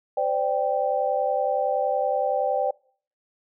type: chord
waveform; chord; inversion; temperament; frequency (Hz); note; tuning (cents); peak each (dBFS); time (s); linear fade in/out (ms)
sine; C suspended second; none; equal with one note detuned; 516.6 / 587.3 / 784; C5 / D5 / G5; -22 / 0 / 0; -26 / -25 / -25; 0.17-2.71; 5
effects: noise-tail reverb RT60 0.5 s tail -24 dB re dry